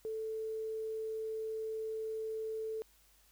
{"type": "tone with quantisation", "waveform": "sine", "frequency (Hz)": 440, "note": "A4", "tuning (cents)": 0, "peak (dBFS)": -36, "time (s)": [0.05, 2.82], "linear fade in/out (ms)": 0, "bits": 11, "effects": ["added 50 Hz sine -69 dBFS peak until 3.31 s", "white hiss -67 dBFS RMS until 3.31 s"]}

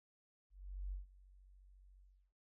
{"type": "tone with ADSR envelope", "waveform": "sine", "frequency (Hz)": 47.08, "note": "F#1", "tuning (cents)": 31, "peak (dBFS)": -39, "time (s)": [0.5, 2.33], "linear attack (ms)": 420, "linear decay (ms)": 140, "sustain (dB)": -21, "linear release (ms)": 340, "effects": []}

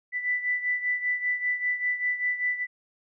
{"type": "beating tone pair", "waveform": "sine", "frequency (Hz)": [1982, 1987.1], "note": ["B6", "B6"], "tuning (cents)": [6, 10], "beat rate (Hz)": 5.1, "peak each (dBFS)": [-26, -31], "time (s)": [0.12, 2.67], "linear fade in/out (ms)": 50, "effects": []}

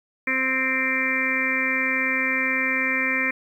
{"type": "harmonic tone with a mistuned harmonic", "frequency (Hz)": 261.4, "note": "C4", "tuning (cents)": -1, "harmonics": [1, 2, 4, 5, 6, 7, 8, 9], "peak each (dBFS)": [-30, -34, -35, -36, -36, -26, -26, -25], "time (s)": [0.27, 3.31], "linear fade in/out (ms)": 5, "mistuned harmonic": 6, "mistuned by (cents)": 16, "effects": ["9-bit"]}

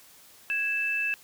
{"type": "tone pair together", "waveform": "sine", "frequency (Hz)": [1657.2, 2637], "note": ["G#6", "E7"], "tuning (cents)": [-4, 0], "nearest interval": "minor sixth", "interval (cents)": 804, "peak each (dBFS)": [-32, -26], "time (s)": [0.5, 1.14], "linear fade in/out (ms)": 0, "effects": ["white hiss -54 dBFS RMS until 1.23 s"]}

